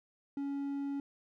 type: tone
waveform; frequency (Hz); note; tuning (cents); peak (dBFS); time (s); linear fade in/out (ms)
triangle; 280; C#4; +18; -32; 0.37-1; 2
effects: none